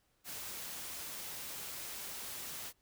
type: noise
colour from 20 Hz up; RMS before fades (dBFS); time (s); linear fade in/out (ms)
white; -44; 0.24-2.73; 50
effects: pink hiss -75 dBFS RMS until 2.81 s